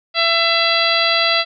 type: harmonic tone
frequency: 670 Hz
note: E5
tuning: 28 cents sharp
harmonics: 1 / 2 / 3 / 4 / 5 / 6 / 7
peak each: -21 / -21 / -21 / -21 / -21 / -21 / -21 dBFS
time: 0.14-1.45 s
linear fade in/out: 50 ms
effects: none

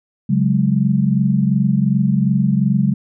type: chord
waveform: sine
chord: C# suspended fourth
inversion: none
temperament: equal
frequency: 138.59 / 185 / 207.7 Hz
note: C#3 / F#3 / G#3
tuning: 0 / 0 / 0 cents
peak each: -17 dBFS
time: 0.29-2.94 s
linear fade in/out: 10 ms
effects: none

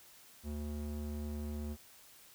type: tone with band-pass filter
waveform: square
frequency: 74.1 Hz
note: D2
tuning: 16 cents sharp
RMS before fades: -40 dBFS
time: 0.43-1.77 s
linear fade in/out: 50 ms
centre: 190 Hz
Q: 0.86
effects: white hiss -59 dBFS RMS until 2.34 s

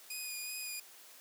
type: tone with vibrato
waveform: 10% pulse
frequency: 2471 Hz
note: D#7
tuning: 13 cents flat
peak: -31 dBFS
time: 0.1-0.8 s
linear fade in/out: 5 ms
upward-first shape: sine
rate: 2.7 Hz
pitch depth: 18 cents each way
effects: white hiss -56 dBFS RMS until 1.2 s + high-pass 300 Hz 12 dB/octave

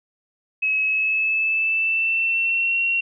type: tone with pitch glide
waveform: sine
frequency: 2568 to 2736 Hz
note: E7 to F7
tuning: -46 to -36 cents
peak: -18 dBFS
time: 0.62-3.01 s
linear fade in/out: 10 ms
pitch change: +110 cents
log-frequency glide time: 0.83-2.81 s
effects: none

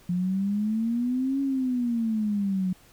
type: exponential two-way sweep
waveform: sine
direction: up then down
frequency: 174.7 to 277.2 to 181.8 Hz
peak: -23 dBFS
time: 0.09-2.73 s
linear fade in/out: 5 ms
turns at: 1.41 s
effects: pink hiss -56 dBFS RMS until 2.92 s

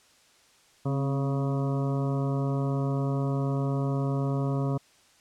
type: harmonic tone with a mistuned harmonic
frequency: 138.59 Hz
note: C#3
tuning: in tune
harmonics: 1 / 2 / 3 / 4 / 5 / 7 / 8 / 9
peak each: -26 / -32 / -36 / -38 / -40 / -43 / -44 / -45 dBFS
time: 0.85-4.78 s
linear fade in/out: 10 ms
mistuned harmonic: 2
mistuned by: -51 cents
effects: white hiss -60 dBFS RMS until 5.2 s + low-pass 8000 Hz 12 dB/octave

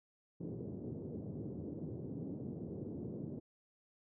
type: band-pass noise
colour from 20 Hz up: pink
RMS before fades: -44 dBFS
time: 0.4-3.4 s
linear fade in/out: 10 ms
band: 110 to 410 Hz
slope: 24 dB/octave
effects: none

